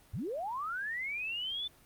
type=linear sweep; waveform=sine; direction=up; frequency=66.1 to 3546 Hz; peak=-34 dBFS; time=0.13-1.68 s; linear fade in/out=10 ms; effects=pink hiss -61 dBFS RMS until 1.85 s + Opus 32 kbps